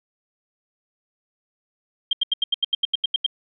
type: tone bursts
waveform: sine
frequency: 3189 Hz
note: G7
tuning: 29 cents sharp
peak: -16 dBFS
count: 12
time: 2.11-3.264 s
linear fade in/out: 5 ms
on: 21 ms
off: 82 ms
effects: none